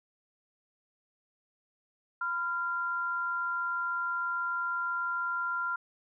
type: tone pair together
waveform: sine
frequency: 1003 / 1386.9 Hz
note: B5 / F6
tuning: +26 / -12 cents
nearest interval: tritone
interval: 562 cents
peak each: -37 / -30 dBFS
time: 2.21-5.76 s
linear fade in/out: 5 ms
effects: none